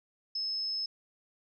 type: tone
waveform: sine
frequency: 5200 Hz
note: E8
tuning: 24 cents flat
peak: -31 dBFS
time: 0.35-0.86 s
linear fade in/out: 5 ms
effects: none